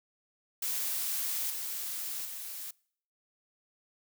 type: noise with level steps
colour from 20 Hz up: blue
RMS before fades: -33 / -37 / -41 dBFS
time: 0.62-2.71 s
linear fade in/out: 5 ms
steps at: 1.5 / 2.25 s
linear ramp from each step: 2 ms
effects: noise-tail reverb RT60 0.6 s tail -25 dB re dry